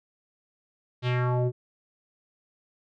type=tone with low-pass filter sweep; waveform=square; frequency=124.2 Hz; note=B2; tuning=10 cents sharp; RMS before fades=-25 dBFS; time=1.02-1.52 s; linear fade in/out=50 ms; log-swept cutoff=3900 to 380 Hz; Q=2.6; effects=none